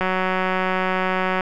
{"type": "click train", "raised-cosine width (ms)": 0.5, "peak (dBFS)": -7, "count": 261, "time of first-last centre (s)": [0.01, 1.408], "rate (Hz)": 186, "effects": []}